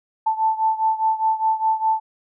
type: beating tone pair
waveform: sine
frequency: 880 / 884.9 Hz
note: A5 / A5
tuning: 0 / +10 cents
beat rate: 4.9 Hz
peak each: -19 / -22 dBFS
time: 0.26-2 s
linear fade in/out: 10 ms
effects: none